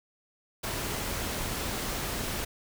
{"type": "noise", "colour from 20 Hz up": "pink", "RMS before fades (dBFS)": -33, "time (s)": [0.63, 2.45], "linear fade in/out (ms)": 10, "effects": []}